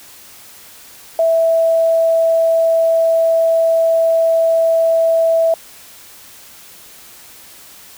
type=tone; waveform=sine; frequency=657 Hz; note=E5; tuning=6 cents flat; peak=-10 dBFS; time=1.19-5.54 s; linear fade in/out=2 ms; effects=white hiss -40 dBFS RMS until 7.97 s